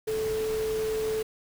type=tone in noise; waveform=sine; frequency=437.2 Hz; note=A4; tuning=11 cents flat; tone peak=-26 dBFS; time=0.07-1.23 s; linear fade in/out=10 ms; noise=pink; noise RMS=-39 dBFS; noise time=0.07-1.23 s; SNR=+10 dB; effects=none